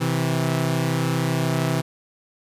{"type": "tone pair together", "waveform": "sawtooth", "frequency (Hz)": [130, 162.73], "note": ["C3", "E3"], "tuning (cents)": [-11, -22], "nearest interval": "major third", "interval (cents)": 389, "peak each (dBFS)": [-19, -19], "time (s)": [0, 1.82], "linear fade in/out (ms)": 20, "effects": ["resampled to 32000 Hz"]}